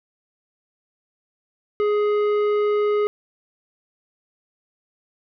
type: tone with tanh clipping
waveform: sine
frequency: 417.1 Hz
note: G#4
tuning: 7 cents sharp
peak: -19 dBFS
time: 1.8-3.07 s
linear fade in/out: 0 ms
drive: 11 dB
effects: none